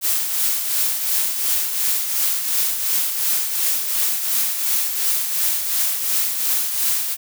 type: noise with tremolo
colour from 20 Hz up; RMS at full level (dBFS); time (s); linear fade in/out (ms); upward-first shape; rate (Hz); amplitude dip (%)
blue; -18; 0.01-7.17; 50; triangle; 2.8; 55
effects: none